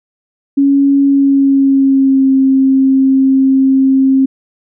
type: tone with pitch glide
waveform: sine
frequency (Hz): 278.2 to 267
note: C#4 to C4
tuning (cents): +6 to +35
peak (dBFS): -6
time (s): 0.57-4.26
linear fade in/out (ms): 10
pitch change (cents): -71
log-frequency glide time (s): 1.05-2.31
effects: none